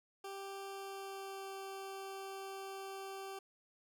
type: tone with pitch glide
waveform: 20% pulse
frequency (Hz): 392 to 388.4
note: G4 to G4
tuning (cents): 0 to -16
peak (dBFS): -39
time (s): 0.24-3.39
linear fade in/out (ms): 5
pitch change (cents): -16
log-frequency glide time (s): 0.67-1.55
effects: none